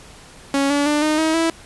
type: tone with pitch steps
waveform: sawtooth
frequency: 277.2 / 286.8 / 296.8 / 307 / 317.7 / 328.7 Hz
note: C#4 / D4 / D4 / D#4 / D#4 / E4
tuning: 0 / -41 / +18 / -23 / +36 / -5 cents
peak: -12 dBFS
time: 0.54-1.5 s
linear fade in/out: 2 ms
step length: 160 ms
effects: pink hiss -43 dBFS RMS until 1.65 s + resampled to 24000 Hz